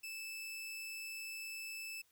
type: tone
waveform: sawtooth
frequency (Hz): 2629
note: E7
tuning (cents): -5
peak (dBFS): -40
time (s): 0.03-2.02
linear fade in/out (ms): 10
effects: white hiss -73 dBFS RMS until 2.11 s